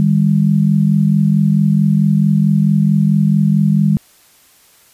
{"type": "tone pair together", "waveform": "sine", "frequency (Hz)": [155.56, 200.1], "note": ["D#3", "G3"], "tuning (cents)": [0, 36], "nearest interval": "major third", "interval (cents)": 436, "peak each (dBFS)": -12, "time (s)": [0, 3.97], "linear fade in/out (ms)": 0, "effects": ["white hiss -49 dBFS RMS until 4.93 s", "resampled to 32000 Hz"]}